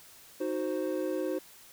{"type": "chord", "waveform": "triangle", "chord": "C diminished", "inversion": "first", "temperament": "equal", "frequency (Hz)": [311.1, 370, 523.3], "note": ["Eb4", "Gb4", "C5"], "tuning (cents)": [0, 0, 0], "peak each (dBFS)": -32, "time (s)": [0.4, 1.39], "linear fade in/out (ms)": 10, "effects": ["white hiss -54 dBFS RMS until 1.72 s"]}